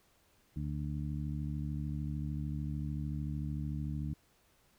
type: harmonic tone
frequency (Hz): 73.42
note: D2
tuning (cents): 0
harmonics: 1 / 2 / 3 / 4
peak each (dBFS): -39 / -37 / -43 / -45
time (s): 0.56-4.14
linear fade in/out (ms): 5
effects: pink hiss -69 dBFS RMS until 4.78 s